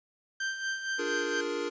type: tone with tremolo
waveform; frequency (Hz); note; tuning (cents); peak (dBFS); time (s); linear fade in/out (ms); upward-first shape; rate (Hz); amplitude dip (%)
40% pulse; 1568; G6; 0; -28; 0.4-1.41; 5; sine; 4.3; 60
type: chord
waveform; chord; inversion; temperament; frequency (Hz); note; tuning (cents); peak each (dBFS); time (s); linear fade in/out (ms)
square; Bb dominant seventh; first; equal; 293.7 / 349.2 / 415.3 / 466.2; D4 / F4 / Ab4 / Bb4; 0 / 0 / 0 / 0; -39 / -38 / -37 / -35; 0.98-1.7; 20
effects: resampled to 16000 Hz + 10-bit